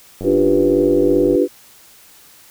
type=click train; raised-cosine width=2 ms; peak=-15 dBFS; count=107; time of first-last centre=0.21-1.353 s; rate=92.7 Hz
type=chord; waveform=sine; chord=G dominant seventh; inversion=second; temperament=equal; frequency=293.7 / 349.2 / 392 / 493.9 Hz; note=D4 / F4 / G4 / B4; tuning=0 / 0 / 0 / 0 cents; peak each=-17 dBFS; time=0.23-1.48 s; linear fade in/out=50 ms
effects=white hiss -46 dBFS RMS until 2.5 s